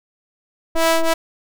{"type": "ring-modulated tone", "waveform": "sawtooth", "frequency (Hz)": 327.8, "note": "E4", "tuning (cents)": -10, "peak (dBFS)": -7, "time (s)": [0.75, 1.14], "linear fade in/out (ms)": 10, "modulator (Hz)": 326, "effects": []}